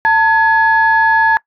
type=tone pair together; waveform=sine; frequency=894.7 / 1689 Hz; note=A5 / G#6; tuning=+29 / +29 cents; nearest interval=major seventh; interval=1100 cents; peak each=-10 dBFS; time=0.05-1.37 s; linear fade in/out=0 ms; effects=noise-tail reverb RT60 0.1 s tail -23 dB re dry + tanh soft clip ceiling -1 dBFS